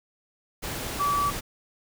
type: tone in noise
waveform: sine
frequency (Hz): 1150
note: D6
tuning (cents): -37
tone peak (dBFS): -22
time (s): 0.99-1.31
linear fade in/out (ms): 20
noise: pink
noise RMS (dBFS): -33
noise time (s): 0.62-1.41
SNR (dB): +8
effects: none